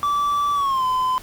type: tone with pitch glide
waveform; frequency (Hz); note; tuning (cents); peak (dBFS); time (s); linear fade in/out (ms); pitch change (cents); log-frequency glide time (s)
triangle; 1159 to 1020.7; D6 to C6; -23 to -43; -16; 0.03-1.18; 0; -220; 0.54-0.85
effects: pink hiss -42 dBFS RMS until 1.22 s